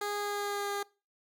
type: tone with pitch glide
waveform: 15% pulse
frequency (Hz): 411.4 to 404.3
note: G#4 to G#4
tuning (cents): -16 to -46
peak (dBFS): -26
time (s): 0.01-0.83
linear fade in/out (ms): 5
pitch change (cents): -30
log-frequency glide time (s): 0.18-0.69
effects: noise-tail reverb RT60 0.3 s tail -22 dB re dry